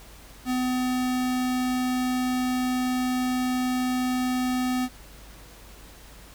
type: tone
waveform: square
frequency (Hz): 252.8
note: B3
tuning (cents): +41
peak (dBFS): -24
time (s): 0.45-4.89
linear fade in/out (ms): 50
effects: added 50 Hz sine -48 dBFS peak until 6.34 s + pink hiss -49 dBFS RMS until 6.34 s